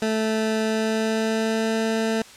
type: tone with pitch glide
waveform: 20% pulse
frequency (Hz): 219.4 to 222.8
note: A3 to A3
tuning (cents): -5 to +22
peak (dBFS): -16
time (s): 0.02-2.22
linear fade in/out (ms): 2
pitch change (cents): +27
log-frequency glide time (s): 0.63-1.75
effects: white hiss -45 dBFS RMS until 2.36 s + low-pass 8000 Hz 12 dB/octave